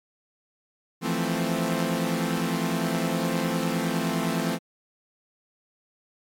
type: chord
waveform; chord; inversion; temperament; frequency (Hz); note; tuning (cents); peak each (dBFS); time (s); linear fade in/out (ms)
sawtooth; F major seventh; third; equal; 164.81 / 174.61 / 220 / 261.6; E3 / F3 / A3 / C4; 0 / 0 / 0 / 0; -26; 1.01-4.59; 50
effects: AAC 64 kbps